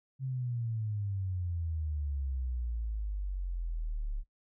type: exponential sweep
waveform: sine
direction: down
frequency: 134.9 to 34.65 Hz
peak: -32 dBFS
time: 0.19-4.24 s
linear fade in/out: 50 ms
effects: noise-tail reverb RT60 0.1 s tail -17 dB re dry